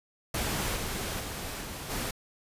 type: noise with level steps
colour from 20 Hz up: pink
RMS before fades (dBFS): -31 / -34 / -37 / -39 / -33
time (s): 0.34-2.11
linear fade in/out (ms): 5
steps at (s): 0.75 / 1.19 / 1.6 / 1.89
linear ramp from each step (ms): 20
effects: resampled to 32000 Hz